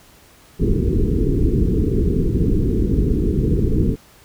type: low-pass noise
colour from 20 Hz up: pink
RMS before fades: -17 dBFS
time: 0.59-3.96 s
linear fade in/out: 20 ms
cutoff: 450 Hz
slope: 96 dB/octave
effects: pink hiss -49 dBFS RMS until 4.24 s